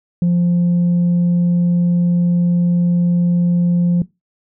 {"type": "tone", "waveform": "sine", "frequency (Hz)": 174.61, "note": "F3", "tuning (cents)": 0, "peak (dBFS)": -9, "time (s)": [0.22, 4.02], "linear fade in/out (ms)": 2, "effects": ["noise-tail reverb RT60 0.2 s tail -20 dB re dry", "tanh soft clip ceiling -10 dBFS"]}